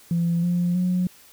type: tone with pitch steps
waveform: sine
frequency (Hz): 170 / 175.49 / 181.15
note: F3 / F3 / F#3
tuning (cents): -46 / +9 / -36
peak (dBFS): -18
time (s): 0.11-1.07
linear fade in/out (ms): 2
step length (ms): 320
effects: tanh soft clip ceiling -15 dBFS + white hiss -51 dBFS RMS until 1.32 s